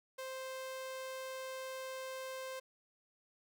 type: tone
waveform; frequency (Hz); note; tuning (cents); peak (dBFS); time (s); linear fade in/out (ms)
sawtooth; 523.3; C5; 0; -38; 0.18-2.6; 10
effects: none